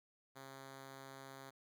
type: tone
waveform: 5% pulse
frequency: 135.1 Hz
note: C#3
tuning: 44 cents flat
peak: -40 dBFS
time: 0.35-1.51 s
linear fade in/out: 20 ms
effects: none